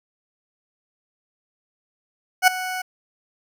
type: tone with ADSR envelope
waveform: 20% pulse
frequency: 740 Hz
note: F#5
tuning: in tune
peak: -4 dBFS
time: 2.42-2.82 s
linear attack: 55 ms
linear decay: 7 ms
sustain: -17 dB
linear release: 8 ms
effects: none